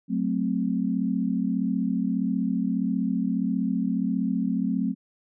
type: chord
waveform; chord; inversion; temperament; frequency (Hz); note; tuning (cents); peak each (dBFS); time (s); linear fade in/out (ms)
sine; F# diminished; none; equal; 185 / 220 / 261.6; F#3 / A3 / C4; 0 / 0 / 0; -27; 0.08-4.95; 50
effects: none